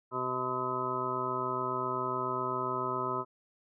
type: harmonic tone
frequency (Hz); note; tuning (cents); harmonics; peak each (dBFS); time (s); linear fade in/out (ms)
127.3; C3; -47; 1 / 2 / 3 / 4 / 5 / 7 / 8 / 9 / 10; -43 / -43 / -37 / -45 / -41 / -44 / -35 / -47 / -35; 0.11-3.25; 50
effects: none